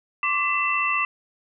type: tone cluster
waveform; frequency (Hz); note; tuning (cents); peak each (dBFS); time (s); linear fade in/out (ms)
sine; 1070 / 1165 / 2016 / 2675; C6 / D6 / B6 / E7; +38 / -14 / +35 / +25; -31 / -25 / -29 / -23; 0.23-1.05; 2
effects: none